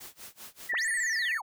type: noise with tremolo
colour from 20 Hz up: white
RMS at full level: -44 dBFS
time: 0-0.73 s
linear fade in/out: 10 ms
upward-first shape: sine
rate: 5.1 Hz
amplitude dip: 95%
type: tone with vibrato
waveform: sine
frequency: 1864.7 Hz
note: A#6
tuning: in tune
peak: -27 dBFS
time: 0.69-1.38 s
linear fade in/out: 10 ms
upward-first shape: square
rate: 16 Hz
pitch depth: 69 cents each way
type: linear two-way sweep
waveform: sine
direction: up then down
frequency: 80 to 9540 to 685 Hz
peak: -34 dBFS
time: 0.73-1.42 s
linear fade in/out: 10 ms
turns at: 0.89 s
type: tone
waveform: 10% pulse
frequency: 2206 Hz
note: C#7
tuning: 9 cents flat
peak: -37 dBFS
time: 0.77-1.41 s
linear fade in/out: 20 ms
effects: none